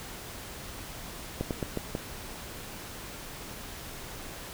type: slowing click train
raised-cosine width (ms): 2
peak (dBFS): -16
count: 5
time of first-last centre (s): 1.41-1.951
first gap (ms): 98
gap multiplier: 1.22
effects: pink hiss -42 dBFS RMS until 4.53 s